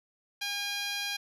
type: tone with band-pass filter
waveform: 10% pulse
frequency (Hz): 811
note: G#5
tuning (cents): -41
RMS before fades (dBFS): -34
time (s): 0.41-1.17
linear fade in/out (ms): 10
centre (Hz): 4200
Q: 0.51
effects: none